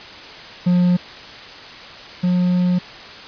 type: tone pair in turn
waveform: triangle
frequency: 178.2 / 179.54 Hz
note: F3 / F3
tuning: +35 / +48 cents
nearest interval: unison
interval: 13 cents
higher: second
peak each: -10 / -12 dBFS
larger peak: first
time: 0.66-0.97 / 2.23-2.79 s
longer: second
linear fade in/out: 10 ms
effects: white hiss -36 dBFS RMS until 3.27 s + resampled to 11025 Hz